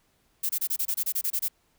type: noise bursts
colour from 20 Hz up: violet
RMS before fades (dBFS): -27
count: 12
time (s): 0.43-1.484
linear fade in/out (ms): 10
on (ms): 64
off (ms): 26
effects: pink hiss -68 dBFS RMS until 1.78 s